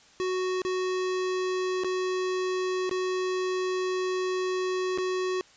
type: tone with dropouts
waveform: square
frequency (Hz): 370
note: F#4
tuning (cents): 0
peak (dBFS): -27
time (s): 0.2-5.41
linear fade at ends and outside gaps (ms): 0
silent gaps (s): 0.618-0.65 / 1.836-1.845 / 2.894-2.912 / 4.976-4.984
effects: white hiss -56 dBFS RMS until 5.56 s + resampled to 16000 Hz